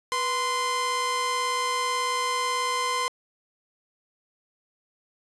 sawtooth tone pair together, 489.9 / 1038 Hz, B4 / C6, -14 / -14 cents, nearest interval octave + minor second, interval 1300 cents, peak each -29 / -21 dBFS, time 0.12-3.08 s, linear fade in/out 0 ms, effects resampled to 24000 Hz + 10-bit

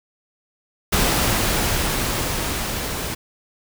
pink noise with level ramp, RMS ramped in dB -18 to -27 dBFS, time 0.92-3.15 s, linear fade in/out 10 ms, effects none

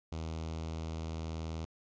sawtooth tone with notch filter, 80.5 Hz, E2, 41 cents flat, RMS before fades -39 dBFS, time 0.12-1.65 s, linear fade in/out 0 ms, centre 1700 Hz, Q 1.7, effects resampled to 16000 Hz + 12-bit

